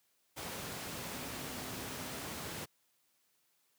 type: tone in noise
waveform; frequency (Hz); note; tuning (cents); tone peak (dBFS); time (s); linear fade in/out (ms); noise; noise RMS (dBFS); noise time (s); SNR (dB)
sine; 255; C4; -44; -51; 1.13-2.21; 20; pink; -42; 0.36-2.66; -12
effects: white hiss -75 dBFS RMS until 3.78 s + high-pass 100 Hz 12 dB/octave